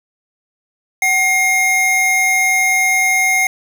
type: tone pair together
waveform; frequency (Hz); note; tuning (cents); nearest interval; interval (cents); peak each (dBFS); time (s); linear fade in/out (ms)
square; 753.8 / 2132; F#5 / C7; +32 / +32; octave + tritone; 1800; -21 / -13; 1.02-3.47; 2
effects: none